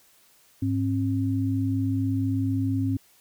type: tone pair together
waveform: sine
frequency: 103.83 / 268.2 Hz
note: G#2 / C4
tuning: 0 / +43 cents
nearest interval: octave + major third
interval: 1643 cents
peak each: -25 dBFS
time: 0.62-2.97 s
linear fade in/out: 5 ms
effects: white hiss -59 dBFS RMS until 3.2 s